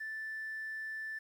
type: tone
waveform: triangle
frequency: 1760 Hz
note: A6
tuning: in tune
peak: -35 dBFS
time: 0-1.19 s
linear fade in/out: 10 ms
effects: tanh soft clip ceiling -35 dBFS + 11-bit